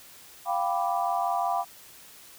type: chord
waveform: sine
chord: G dominant seventh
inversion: third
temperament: equal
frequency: 698.5 / 784 / 987.8 / 1174.7 Hz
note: F5 / G5 / B5 / D6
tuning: 0 / 0 / 0 / 0 cents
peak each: -28 / -29 / -31 / -33 dBFS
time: 0.45-1.65 s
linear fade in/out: 50 ms
effects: white hiss -50 dBFS RMS until 2.38 s